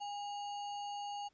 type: tone with sample-and-hold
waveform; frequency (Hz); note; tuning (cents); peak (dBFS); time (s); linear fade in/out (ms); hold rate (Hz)
sine; 815; G#5; -33; -39; 0-1.29; 20; 3675
effects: pink hiss -75 dBFS RMS until 1.33 s + resampled to 16000 Hz